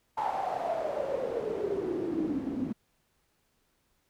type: noise with band-pass filter sweep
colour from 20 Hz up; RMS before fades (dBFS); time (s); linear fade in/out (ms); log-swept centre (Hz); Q
pink; -32; 0.17-2.73; 10; 870 to 240; 9.1
effects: pink hiss -73 dBFS RMS until 4.09 s